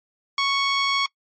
15% pulse tone, 1108.7 Hz, C#6, in tune, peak -13 dBFS, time 0.38-1.06 s, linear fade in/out 2 ms, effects noise-tail reverb RT60 0.1 s tail -26 dB re dry + MP3 32 kbps

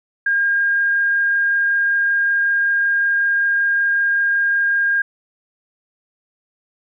sine tone with frequency modulation, 1614 Hz, G#6, 50 cents flat, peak -14 dBFS, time 0.26-5.02 s, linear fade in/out 5 ms, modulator 25.3 Hz, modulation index 0.27, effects none

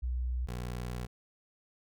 sine / 20% pulse tone pair in turn, 61.74 / 60.75 Hz, B1 / B1, 0 / -28 cents, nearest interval unison, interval 28 cents, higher first, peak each -30 / -31 dBFS, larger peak first, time 0.02-0.47 / 0.47-1.07 s, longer second, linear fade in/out 20 ms, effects none

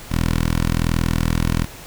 10% pulse tone with notch filter, 41.2 Hz, E1, in tune, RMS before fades -19 dBFS, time 0.09-1.67 s, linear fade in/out 50 ms, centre 630 Hz, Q 1.6, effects pink hiss -38 dBFS RMS until 1.86 s

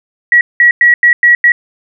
sine tone bursts at uneven times, 1921 Hz, B6, 48 cents flat, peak -3 dBFS, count 6, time 0.32-0.41 / 0.6-0.71 / 0.81-0.94 / 1.03-1.13 / 1.23-1.35 / 1.44-1.52 s, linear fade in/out 2 ms, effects none

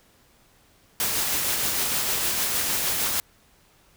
white noise with tremolo, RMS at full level -24 dBFS, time 1-3.2 s, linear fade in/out 0 ms, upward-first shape sine, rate 6.5 Hz, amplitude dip 25%, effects pink hiss -59 dBFS RMS until 3.96 s

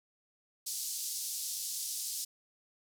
pink band-pass noise, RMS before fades -38 dBFS, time 0.66-2.25 s, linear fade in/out 10 ms, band 4800 to 14000 Hz, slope 24 dB/octave, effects none

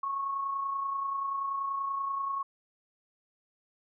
sine tone with amplitude modulation, 1100 Hz, C#6, 14 cents flat, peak -28 dBFS, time 0.03-2.43 s, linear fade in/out 5 ms, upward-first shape sine, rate 30.4 Hz, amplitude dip 40%, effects none

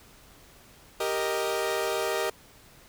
sawtooth chord, Eb major, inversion first, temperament equal, 392 / 466.2 / 622.3 Hz, G4 / Bb4 / Eb5, 0 / 0 / 0 cents, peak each -27 dBFS, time 1-2.3 s, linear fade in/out 5 ms, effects pink hiss -54 dBFS RMS until 2.88 s

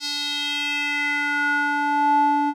square tone with band-pass filter sweep, 290 Hz, D4, 22 cents flat, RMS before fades -22 dBFS, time 0-2.54 s, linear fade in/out 50 ms, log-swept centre 4700 to 650 Hz, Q 3.7, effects none

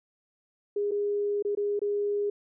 sine tone with dropouts, 409.7 Hz, G#4, 24 cents flat, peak -25 dBFS, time 0.76-2.3 s, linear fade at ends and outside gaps 5 ms, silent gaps 0.911-0.916 / 1.425-1.449 / 1.551-1.572 / 1.793-1.816 s, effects none

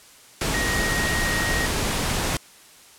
sine tone in noise, 1880 Hz, A#6, 14 cents sharp, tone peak -25 dBFS, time 0.54-1.66 s, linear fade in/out 2 ms, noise pink, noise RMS -24 dBFS, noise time 0.41-2.37 s, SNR -4 dB, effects white hiss -49 dBFS RMS until 2.98 s + low-pass 11000 Hz 12 dB/octave

